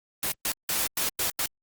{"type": "noise bursts at uneven times", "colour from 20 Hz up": "white", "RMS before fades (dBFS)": -27, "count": 6, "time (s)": [[0.23, 0.32], [0.45, 0.52], [0.69, 0.87], [0.97, 1.09], [1.19, 1.3], [1.39, 1.46]], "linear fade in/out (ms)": 2, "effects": ["Opus 24 kbps"]}